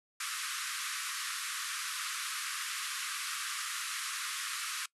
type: band-pass noise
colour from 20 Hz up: pink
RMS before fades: -38 dBFS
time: 0.2-4.86 s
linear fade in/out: 5 ms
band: 1100 to 12000 Hz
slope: 96 dB/octave
effects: noise-tail reverb RT60 0.1 s tail -22 dB re dry